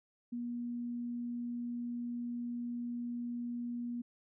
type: tone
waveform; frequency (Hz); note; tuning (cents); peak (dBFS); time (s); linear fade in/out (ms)
sine; 239.8; A#3; +49; -36; 0.32-4.02; 10
effects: none